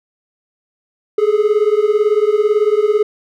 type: beating tone pair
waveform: triangle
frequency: 413.1 / 431.1 Hz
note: G#4 / A4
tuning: -9 / -35 cents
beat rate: 18 Hz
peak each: -12 dBFS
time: 1.18-3.03 s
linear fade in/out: 5 ms
effects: none